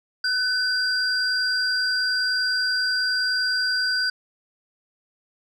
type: tone pair together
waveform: sine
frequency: 1504 / 4775 Hz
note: F#6 / D8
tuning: +28 / +28 cents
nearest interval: octave + minor sixth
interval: 2000 cents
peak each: -22 dBFS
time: 0.24-4.1 s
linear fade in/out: 5 ms
effects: tanh soft clip ceiling -15 dBFS